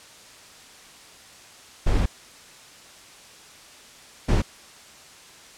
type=noise bursts at uneven times; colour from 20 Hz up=brown; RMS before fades=-19 dBFS; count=2; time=1.86-2.06 / 4.28-4.42 s; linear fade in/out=10 ms; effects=white hiss -47 dBFS RMS until 5.57 s + low-pass 8000 Hz 12 dB/octave